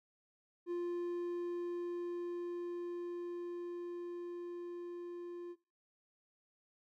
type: tone with level ramp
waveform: triangle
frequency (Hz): 349.2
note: F4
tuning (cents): 0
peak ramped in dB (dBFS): -33 to -41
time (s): 0.66-5.56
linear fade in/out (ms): 50
effects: noise-tail reverb RT60 0.3 s tail -18 dB re dry